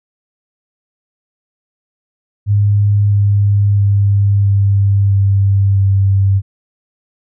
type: tone with pitch steps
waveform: sine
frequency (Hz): 102.4 / 101.46 / 100.52 / 99.6 / 98.68 / 97.78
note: G#2 / G#2 / G2 / G2 / G2 / G2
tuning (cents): -24 / -40 / +44 / +28 / +12 / -4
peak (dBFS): -8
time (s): 2.46-6.42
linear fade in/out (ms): 50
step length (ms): 660
effects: none